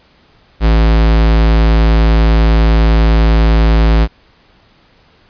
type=tone; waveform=square; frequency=55 Hz; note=A1; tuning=in tune; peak=-7 dBFS; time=0.6-4.08 s; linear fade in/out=50 ms; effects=pink hiss -49 dBFS RMS until 5.29 s + resampled to 11025 Hz